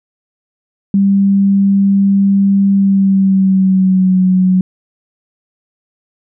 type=tone with pitch glide; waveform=sine; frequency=197.3 to 185.15 Hz; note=G3 to F#3; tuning=+11 to +1 cents; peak=-7 dBFS; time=0.94-4.61 s; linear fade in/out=2 ms; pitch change=-110 cents; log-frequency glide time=2.72-4.2 s; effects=none